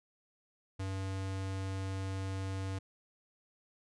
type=tone; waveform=square; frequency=96 Hz; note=G2; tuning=36 cents flat; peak=-36 dBFS; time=0.79-2.79 s; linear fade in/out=10 ms; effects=resampled to 22050 Hz